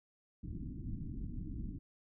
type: low-pass noise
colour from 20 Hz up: pink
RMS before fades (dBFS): -42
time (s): 0.43-1.79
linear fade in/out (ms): 10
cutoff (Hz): 300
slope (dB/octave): 48
effects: none